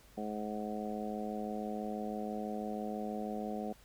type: harmonic tone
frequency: 106.1 Hz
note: G#2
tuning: 38 cents sharp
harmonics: 2 / 3 / 4 / 5 / 6 / 7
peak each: -39 / -46 / -44 / -45 / -47 / -43 dBFS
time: 0.17-3.73 s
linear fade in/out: 10 ms
effects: added 50 Hz sine -62 dBFS peak until 3.84 s + pink hiss -62 dBFS RMS until 3.84 s